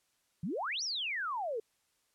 sine exponential two-way sweep, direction up then down, 147.1 to 5970 to 421.9 Hz, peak -33 dBFS, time 0.43-1.6 s, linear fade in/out 5 ms, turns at 0.83 s, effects white hiss -75 dBFS RMS until 2.14 s + low-pass 11000 Hz 12 dB/octave

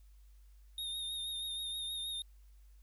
square tone with vibrato, 3689 Hz, A#7, 19 cents flat, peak -38 dBFS, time 0.78-2.22 s, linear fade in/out 2 ms, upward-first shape sine, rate 6.3 Hz, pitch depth 34 cents each way, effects added 50 Hz sine -56 dBFS peak until 2.82 s + white hiss -75 dBFS RMS until 2.82 s

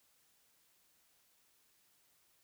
silence, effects white hiss -72 dBFS RMS until 2.43 s

